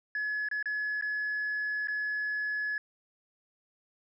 sine tone with dropouts, 1700 Hz, G#6, 40 cents sharp, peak -28 dBFS, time 0.15-2.78 s, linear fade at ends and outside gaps 2 ms, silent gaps 0.487-0.513 / 0.627-0.657 / 1.012-1.023 / 1.873-1.883 s, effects tanh soft clip ceiling -27 dBFS

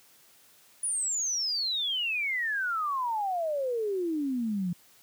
sine exponential sweep, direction down, 9940 to 170 Hz, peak -27 dBFS, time 0.83-4.73 s, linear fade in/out 5 ms, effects white hiss -59 dBFS RMS until 5.02 s + high-pass 80 Hz 12 dB/octave

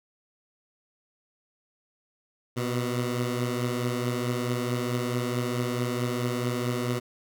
15% pulse beating tone pair, 121.7 / 126.3 Hz, B2 / B2, -25 / +39 cents, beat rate 4.6 Hz, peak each -21 / -27 dBFS, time 2.56-7 s, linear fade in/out 20 ms, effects none

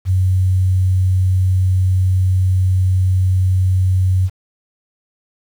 sine tone, 93.1 Hz, F#2, 11 cents sharp, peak -11 dBFS, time 0.05-4.3 s, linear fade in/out 50 ms, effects 7-bit

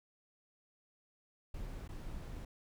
brown noise with dropouts, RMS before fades -44 dBFS, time 1.54-2.45 s, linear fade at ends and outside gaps 5 ms, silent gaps 1.878-1.889 s, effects none

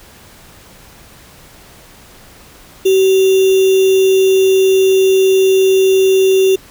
sine tone with sample-and-hold, 381.4 Hz, G4, 47 cents flat, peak -7 dBFS, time 2.85-6.56 s, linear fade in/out 10 ms, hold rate 3150 Hz, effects pink hiss -41 dBFS RMS until 6.7 s

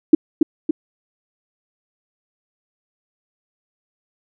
sine tone with echo, 312.8 Hz, D#4, 9 cents sharp, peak -3 dBFS, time 0.13-0.15 s, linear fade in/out 5 ms, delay 280 ms, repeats 2, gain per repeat -5 dB, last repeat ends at 0.71 s, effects none

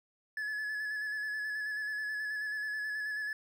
triangle tone with vibrato, 1712 Hz, A6, 48 cents flat, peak -32 dBFS, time 0.37-3.33 s, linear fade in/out 2 ms, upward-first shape square, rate 9.3 Hz, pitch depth 23 cents each way, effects none

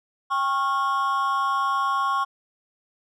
triangle tone with amplitude modulation, 1095 Hz, C#6, 22 cents flat, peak -15 dBFS, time 0.3-2.25 s, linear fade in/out 20 ms, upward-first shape sine, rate 299 Hz, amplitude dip 85%, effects none

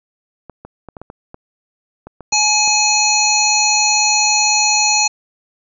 clicks, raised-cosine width 1 ms, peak -19 dBFS, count 11, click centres 0.497 / 0.65 / 0.887 / 0.968 / 1.016 / 1.101 / 1.344 / 2.07 / 2.207 / 2.325 / 2.677 s
harmonic tone, 846 Hz, G#5, 32 cents sharp, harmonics 1 / 3 / 5 / 7 / 8, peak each -18 / -18 / -18 / -18 / -18 dBFS, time 2.32-5.08 s, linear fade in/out 10 ms
effects none

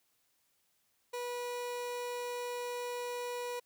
30% pulse tone, 487.6 Hz, B4, 22 cents flat, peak -34 dBFS, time 1.13-3.6 s, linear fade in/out 10 ms, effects white hiss -75 dBFS RMS until 3.65 s

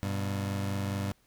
25% pulse tone pair together, 98 / 122.62 Hz, G2 / B2, 0 / -12 cents, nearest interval major third, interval 388 cents, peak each -27 / -35 dBFS, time 0.03-1.12 s, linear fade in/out 0 ms, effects pink hiss -67 dBFS RMS until 1.26 s

